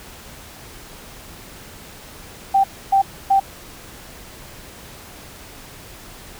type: tone bursts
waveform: sine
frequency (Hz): 782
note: G5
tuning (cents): -4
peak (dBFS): -11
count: 3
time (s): 2.54-3.4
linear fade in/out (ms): 10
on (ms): 100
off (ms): 280
effects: pink hiss -40 dBFS RMS until 6.39 s